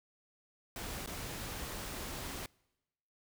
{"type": "noise with dropouts", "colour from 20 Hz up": "pink", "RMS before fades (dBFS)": -42, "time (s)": [0.76, 2.46], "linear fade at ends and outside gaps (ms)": 1, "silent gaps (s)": [1.061, 1.074], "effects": ["noise-tail reverb RT60 1.0 s tail -26 dB re dry"]}